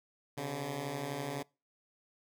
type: beating tone pair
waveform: 10% pulse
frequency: 130.81 / 142.81 Hz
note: C3 / D3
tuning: 0 / -48 cents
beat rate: 12 Hz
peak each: -34 / -29 dBFS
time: 0.37-1.43 s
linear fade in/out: 10 ms
effects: noise-tail reverb RT60 0.3 s tail -25 dB re dry